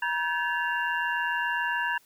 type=tone cluster; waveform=sine; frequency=957 / 1549 / 1716 / 2782 Hz; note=A#5 / G6 / A6 / F7; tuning=+45 / -21 / -44 / -7 cents; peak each=-30 / -32 / -29 / -36 dBFS; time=0.02-1.98 s; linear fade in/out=5 ms; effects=white hiss -61 dBFS RMS until 2.05 s